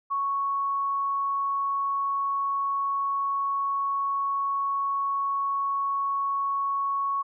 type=tone; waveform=sine; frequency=1108.7 Hz; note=C#6; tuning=in tune; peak=-24 dBFS; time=0.1-7.23 s; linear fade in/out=20 ms; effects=none